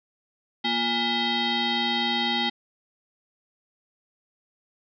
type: tone with frequency modulation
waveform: sine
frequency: 2000 Hz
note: B6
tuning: 21 cents sharp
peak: -22 dBFS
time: 0.64-2.5 s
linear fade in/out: 10 ms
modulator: 588 Hz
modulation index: 3.5
effects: none